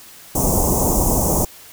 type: band-stop noise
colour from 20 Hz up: pink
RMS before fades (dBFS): -17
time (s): 0.35-1.45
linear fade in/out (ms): 5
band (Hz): 1000 to 6100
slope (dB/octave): 48
effects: white hiss -42 dBFS RMS until 1.72 s